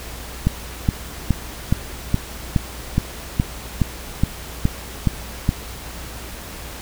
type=click train; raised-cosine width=5 ms; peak=-3 dBFS; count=13; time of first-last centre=0.47-5.491 s; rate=2.39 Hz; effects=added 60 Hz sine -36 dBFS peak until 6.81 s + pink hiss -35 dBFS RMS until 6.81 s